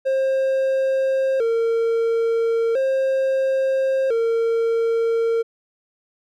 triangle tone with vibrato, 493.9 Hz, B4, in tune, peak -15 dBFS, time 0.05-5.43 s, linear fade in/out 20 ms, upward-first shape square, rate 0.37 Hz, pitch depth 130 cents each way, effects none

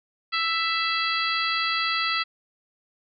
harmonic tone with a mistuned harmonic, 662 Hz, E5, 7 cents sharp, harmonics 2 / 3 / 4 / 5 / 6 / 7, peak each -27 / -29 / -30 / -31 / -32 / -32 dBFS, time 0.32-2.24 s, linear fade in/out 20 ms, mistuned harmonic 6, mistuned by +39 cents, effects none

